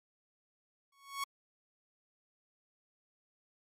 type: tone with exponential growth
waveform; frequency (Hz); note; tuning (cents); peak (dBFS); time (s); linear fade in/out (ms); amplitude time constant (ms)
sawtooth; 1108.7; C#6; 0; -28; 0.92-1.24; 5; 68
effects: MP3 64 kbps